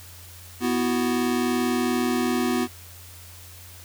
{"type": "chord", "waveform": "square", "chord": "B suspended fourth", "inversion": "none", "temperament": "equal", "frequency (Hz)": [246.9, 329.6, 370], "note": ["B3", "E4", "F#4"], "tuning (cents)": [0, 0, 0], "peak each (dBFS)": [-24, -30, -28], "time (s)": [0.6, 2.68], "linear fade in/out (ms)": 50, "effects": ["added 88 Hz sine -45 dBFS peak until 3.84 s", "white hiss -46 dBFS RMS until 3.84 s"]}